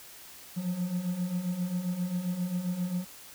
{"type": "beating tone pair", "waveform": "triangle", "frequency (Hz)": [173.8, 181.3], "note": ["F3", "F#3"], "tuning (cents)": [-8, -35], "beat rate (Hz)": 7.5, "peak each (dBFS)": [-34, -28], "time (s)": [0.56, 3.05], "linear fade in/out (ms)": 20, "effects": ["white hiss -49 dBFS RMS until 3.34 s"]}